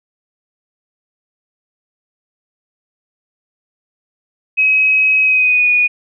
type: tone with pitch glide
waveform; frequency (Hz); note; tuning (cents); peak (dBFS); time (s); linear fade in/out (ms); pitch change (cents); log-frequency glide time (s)
sine; 2546 to 2461; D#7 to D#7; +39 to -20; -9; 4.57-5.88; 20; -59; 5.22-5.7
effects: none